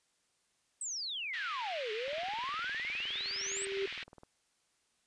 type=exponential two-way sweep; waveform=sine; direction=down then up; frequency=8300 to 415.3 to 8300 Hz; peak=-36 dBFS; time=0.81-3.65 s; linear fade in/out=2 ms; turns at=1.92 s
type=band-pass noise; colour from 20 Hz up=pink; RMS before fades=-43 dBFS; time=1.33-4.04 s; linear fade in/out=10 ms; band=1900 to 3400 Hz; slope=24 dB/octave
type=click train; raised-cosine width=1 ms; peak=-39 dBFS; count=43; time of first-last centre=2.08-4.234 s; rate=19.5 Hz
type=tone with exponential growth; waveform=sine; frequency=392 Hz; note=G4; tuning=in tune; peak=-30 dBFS; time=2.98-3.86 s; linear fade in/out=5 ms; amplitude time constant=190 ms
effects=white hiss -75 dBFS RMS until 5.06 s + resampled to 22050 Hz